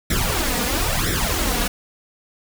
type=noise with flanger; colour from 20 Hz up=pink; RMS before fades=-21 dBFS; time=0.1-1.68 s; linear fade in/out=5 ms; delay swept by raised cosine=0.53 to 4.23 ms; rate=1 Hz; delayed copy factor=+0.85; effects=none